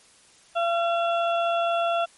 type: harmonic tone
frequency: 681 Hz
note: F5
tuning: 44 cents flat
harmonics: 1 / 2 / 4 / 5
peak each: -22 / -28 / -34 / -36 dBFS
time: 0.55-2.06 s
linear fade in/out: 20 ms
effects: white hiss -55 dBFS RMS until 2.17 s + MP3 48 kbps